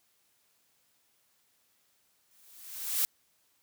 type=noise with exponential growth; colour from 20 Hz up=blue; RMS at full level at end=-26 dBFS; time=2.31-3.05 s; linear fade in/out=0 ms; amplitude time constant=160 ms; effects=white hiss -71 dBFS RMS until 3.62 s + high-pass 60 Hz 12 dB/octave